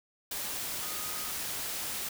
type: tone in noise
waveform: sine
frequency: 1244.5 Hz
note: D#6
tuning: in tune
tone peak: -46 dBFS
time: 0.82-1.31 s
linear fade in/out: 5 ms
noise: white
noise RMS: -36 dBFS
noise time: 0.31-2.09 s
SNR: -13 dB
effects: none